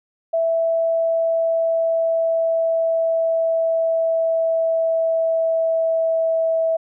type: tone with pitch glide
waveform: sine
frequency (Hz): 659.3 to 652.1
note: E5 to E5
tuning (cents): 0 to -19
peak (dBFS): -16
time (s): 0.33-6.77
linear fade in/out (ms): 10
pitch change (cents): -19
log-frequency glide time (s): 0.92-6.66
effects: none